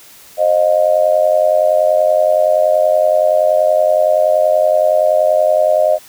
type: tone with amplitude modulation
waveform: sine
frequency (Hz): 618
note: D#5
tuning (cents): -12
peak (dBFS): -5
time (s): 0.37-5.99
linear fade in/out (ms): 50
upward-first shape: sine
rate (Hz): 90.6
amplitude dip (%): 90
effects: white hiss -41 dBFS RMS until 6.08 s